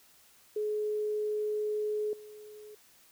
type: tone with level steps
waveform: sine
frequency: 423.5 Hz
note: G#4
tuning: 34 cents sharp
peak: -29 / -46 dBFS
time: 0.56-2.75 s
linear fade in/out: 5 ms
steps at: 2.13 s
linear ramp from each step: 2 ms
effects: white hiss -61 dBFS RMS until 3.11 s